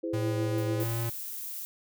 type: chord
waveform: sine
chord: E augmented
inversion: none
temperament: just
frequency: 329.6 / 412 / 515 Hz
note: E4 / G#4 / B#4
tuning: 0 / -14 / -28 cents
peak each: -32 / -38 / -35 dBFS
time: 0.03-0.84 s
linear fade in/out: 10 ms
type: tone with pitch glide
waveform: square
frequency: 112.1 to 115.65 Hz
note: A2 to A#2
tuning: +33 to -13 cents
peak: -30 dBFS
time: 0.13-1.1 s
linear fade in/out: 10 ms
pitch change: +54 cents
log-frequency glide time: 0.68-0.98 s
type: noise with exponential decay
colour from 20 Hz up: violet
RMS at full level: -44 dBFS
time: 0.58-0.88 s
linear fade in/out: 2 ms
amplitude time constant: 65 ms
type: noise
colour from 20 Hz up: violet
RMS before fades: -38 dBFS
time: 0.8-1.65 s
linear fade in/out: 0 ms
effects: none